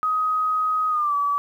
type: tone with pitch glide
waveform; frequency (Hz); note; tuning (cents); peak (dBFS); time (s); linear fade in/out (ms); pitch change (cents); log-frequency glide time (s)
sine; 1258 to 1146.9; D#6 to D6; +19 to -41; -19; 0.03-1.38; 0; -160; 0.89-1.15
effects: 9-bit